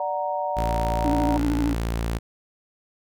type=chord; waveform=sine; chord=D augmented; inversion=none; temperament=equal; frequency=587.3 / 740 / 932.3 Hz; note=D5 / F#5 / A#5; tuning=0 / 0 / 0 cents; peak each=-28 dBFS; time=0-1.37 s; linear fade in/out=2 ms
type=tone; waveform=sawtooth; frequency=56.9 Hz; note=A#1; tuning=41 cents flat; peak=-20 dBFS; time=0.56-2.19 s; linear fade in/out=20 ms
type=tone with vibrato; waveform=triangle; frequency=290 Hz; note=D4; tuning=22 cents flat; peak=-20 dBFS; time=1.04-1.74 s; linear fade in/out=10 ms; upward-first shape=sine; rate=13 Hz; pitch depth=62 cents each way
effects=none